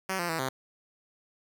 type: tone with pitch steps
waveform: 5% pulse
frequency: 189.9 / 173.5 / 162.7 / 131.6 Hz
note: F#3 / F3 / E3 / C3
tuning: +45 / -11 / -22 / +10 cents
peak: -18 dBFS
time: 0.09-0.49 s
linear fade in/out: 5 ms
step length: 100 ms
effects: 10-bit